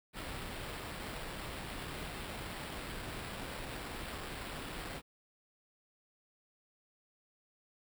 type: noise with sample-and-hold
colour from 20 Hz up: pink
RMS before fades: -43 dBFS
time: 0.13-5.02 s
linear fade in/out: 50 ms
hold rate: 6300 Hz
effects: none